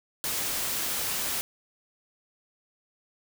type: noise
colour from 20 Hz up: white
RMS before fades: -30 dBFS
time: 0.24-1.41 s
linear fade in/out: 0 ms
effects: none